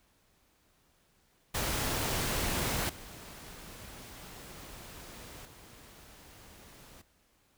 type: noise with level steps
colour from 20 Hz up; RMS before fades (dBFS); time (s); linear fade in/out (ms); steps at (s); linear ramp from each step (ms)
pink; -32 / -48 / -54; 1.54-7.02; 10; 2.89 / 5.45; 5
effects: pink hiss -69 dBFS RMS until 7.57 s